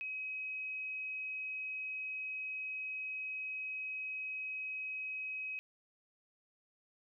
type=tone; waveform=sine; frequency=2540 Hz; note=D#7; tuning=35 cents sharp; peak=-38 dBFS; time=0.01-5.59 s; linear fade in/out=0 ms; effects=none